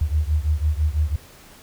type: beating tone pair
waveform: sine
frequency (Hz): 73.9 / 79.9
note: D2 / D#2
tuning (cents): +11 / +47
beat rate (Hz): 6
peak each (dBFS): -20 / -22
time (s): 0.01-1.16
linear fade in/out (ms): 5
effects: pink hiss -47 dBFS RMS until 1.62 s